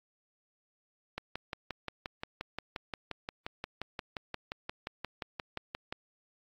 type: click train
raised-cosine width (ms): 0.3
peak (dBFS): -20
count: 28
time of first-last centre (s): 1.18-5.925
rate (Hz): 5.69
effects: AAC 64 kbps